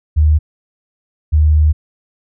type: tone pair in turn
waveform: sine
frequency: 76.5 / 76.5 Hz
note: D#2 / D#2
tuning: -29 / -29 cents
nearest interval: unison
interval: 0 cents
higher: neither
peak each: -7 dBFS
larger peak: neither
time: 0.16-0.39 / 1.32-1.73 s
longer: second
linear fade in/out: 20 ms
effects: none